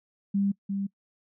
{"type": "tone pair in turn", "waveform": "sine", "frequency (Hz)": [198.8, 197.54], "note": ["G3", "G3"], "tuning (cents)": [25, 14], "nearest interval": "unison", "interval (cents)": 11, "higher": "first", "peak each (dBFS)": [-22, -27], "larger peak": "first", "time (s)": [[0.34, 0.52], [0.69, 0.87]], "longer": "neither", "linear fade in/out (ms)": 10, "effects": ["noise-tail reverb RT60 0.1 s tail -23 dB re dry"]}